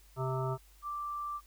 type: harmonic tone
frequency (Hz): 130.81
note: C3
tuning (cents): 0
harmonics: 1 / 3 / 5 / 7 / 9 / 10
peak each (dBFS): -33 / -38 / -40 / -41 / -43 / -43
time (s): 0.16-0.58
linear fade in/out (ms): 50
type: tone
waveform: sine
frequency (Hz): 1174.7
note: D6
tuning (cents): 0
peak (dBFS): -35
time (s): 0.82-1.41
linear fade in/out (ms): 50
effects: added 50 Hz sine -58 dBFS peak until 1.46 s + white hiss -64 dBFS RMS until 1.46 s